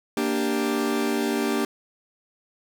40% pulse chord, G minor, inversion first, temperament equal, 233.1 / 293.7 / 392 Hz, Bb3 / D4 / G4, 0 / 0 / 0 cents, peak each -26 dBFS, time 0.17-1.65 s, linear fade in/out 2 ms, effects none

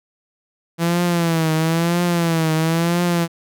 sawtooth tone with vibrato, 166.6 Hz, E3, 19 cents sharp, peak -12 dBFS, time 0.78-3.28 s, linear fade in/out 50 ms, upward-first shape triangle, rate 1 Hz, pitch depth 100 cents each way, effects none

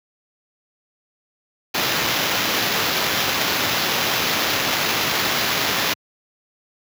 blue noise with sample-and-hold, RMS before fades -21 dBFS, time 1.74-5.94 s, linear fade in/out 10 ms, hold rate 8820 Hz, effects high-pass 100 Hz 12 dB/octave

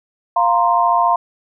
sine chord, F suspended fourth, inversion none, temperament equal, 698.5 / 932.3 / 1046.5 Hz, F5 / Bb5 / C6, 0 / 0 / 0 cents, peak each -16 dBFS, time 0.36-1.16 s, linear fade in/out 5 ms, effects none

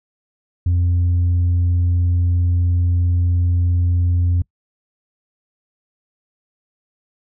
sine tone, 87.7 Hz, F2, 8 cents sharp, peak -11 dBFS, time 0.66-4.42 s, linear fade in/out 5 ms, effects noise-tail reverb RT60 0.1 s tail -26 dB re dry + tanh soft clip ceiling -12 dBFS

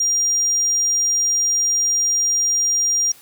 triangle tone, 5700 Hz, F8, 34 cents sharp, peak -13 dBFS, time 0-3.12 s, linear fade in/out 5 ms, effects tanh soft clip ceiling -12 dBFS + white hiss -47 dBFS RMS until 3.21 s

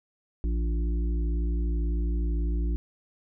harmonic tone with a mistuned harmonic, 58.1 Hz, A#1, 5 cents flat, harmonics 1 / 3 / 5 / 6, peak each -24 / -38 / -39 / -42 dBFS, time 0.44-2.76 s, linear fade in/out 0 ms, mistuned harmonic 1, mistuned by -55 cents, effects none

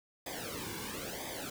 pink noise with flanger, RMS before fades -41 dBFS, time 0.26-1.5 s, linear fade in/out 5 ms, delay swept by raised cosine 0.71 to 1.61 ms, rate 1 Hz, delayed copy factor -0.9, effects none

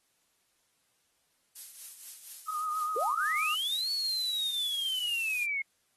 violet noise with tremolo, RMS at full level -39 dBFS, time 1.55-3.8 s, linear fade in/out 10 ms, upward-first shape triangle, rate 4.2 Hz, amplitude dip 65%
sine tone with vibrato, 1244.5 Hz, D#6, in tune, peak -30 dBFS, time 2.48-3.55 s, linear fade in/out 10 ms, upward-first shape sine, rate 7.6 Hz, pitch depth 39 cents each way
sine linear two-way sweep, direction up then down, 415.3 to 4450 to 2146 Hz, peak -29 dBFS, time 2.96-5.62 s, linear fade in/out 5 ms, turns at 3.91 s
violet noise, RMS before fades -38 dBFS, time 3.36-5.45 s, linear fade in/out 5 ms
effects white hiss -73 dBFS RMS until 5.96 s + AAC 32 kbps

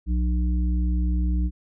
harmonic tone, 60.7 Hz, B1, 29 cents flat, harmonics 1 / 3 / 5, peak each -20 / -30 / -34 dBFS, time 0.06-1.51 s, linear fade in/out 50 ms, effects none

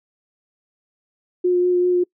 sine tone with vibrato, 358.1 Hz, F4, 43 cents sharp, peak -14 dBFS, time 1.44-2.04 s, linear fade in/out 10 ms, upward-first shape sine, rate 5.1 Hz, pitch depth 12 cents each way, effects noise-tail reverb RT60 0.1 s tail -25 dB re dry

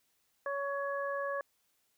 harmonic tone, 560 Hz, C#5, 18 cents sharp, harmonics 1 / 2 / 3, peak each -35 / -38 / -40 dBFS, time 0.46-1.41 s, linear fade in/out 2 ms, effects white hiss -75 dBFS RMS until 1.97 s

